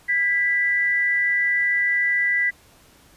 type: tone pair together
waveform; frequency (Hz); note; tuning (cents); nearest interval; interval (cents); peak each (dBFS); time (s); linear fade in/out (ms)
sine; 1630.9 / 1975.5; G#6 / B6; -32 / 0; minor third; 332; -27 / -18; 0.08-2.51; 20
effects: pink hiss -53 dBFS RMS until 3.16 s + resampled to 32000 Hz